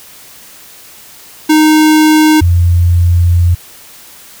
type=tone pair in turn; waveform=square / sine; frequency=309.5 / 86.85 Hz; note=D#4 / F2; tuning=-9 / -9 cents; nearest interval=octave + minor seventh; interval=2200 cents; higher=first; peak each=-5 dBFS; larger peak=neither; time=1.49-2.41 / 2.41-3.55 s; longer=second; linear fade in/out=10 ms; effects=white hiss -36 dBFS RMS until 4.4 s